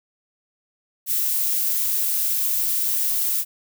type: noise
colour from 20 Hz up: violet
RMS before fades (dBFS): -22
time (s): 1.06-3.45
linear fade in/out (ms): 50
effects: none